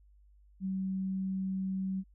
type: tone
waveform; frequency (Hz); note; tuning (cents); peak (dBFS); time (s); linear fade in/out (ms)
sine; 190.3; F#3; +49; -31; 0.6-2.04; 50
effects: added 50 Hz sine -58 dBFS peak until 2.14 s